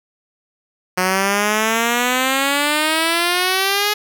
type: exponential sweep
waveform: 5% pulse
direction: up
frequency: 181.6 to 421.6 Hz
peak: -4 dBFS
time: 0.97-3.94 s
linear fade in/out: 10 ms
effects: none